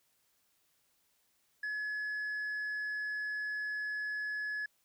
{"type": "tone with tanh clipping", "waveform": "sine", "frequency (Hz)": 1700, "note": "G#6", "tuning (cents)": 40, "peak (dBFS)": -35, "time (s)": [1.63, 4.66], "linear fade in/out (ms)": 5, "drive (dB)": 2, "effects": ["white hiss -74 dBFS RMS until 4.84 s"]}